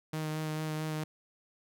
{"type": "tone with vibrato", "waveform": "sawtooth", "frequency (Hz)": 155.5, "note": "D#3", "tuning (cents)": -1, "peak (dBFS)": -29, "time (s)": [0.13, 1.04], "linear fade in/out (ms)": 5, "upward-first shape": "sine", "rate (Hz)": 4.5, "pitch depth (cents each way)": 14, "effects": []}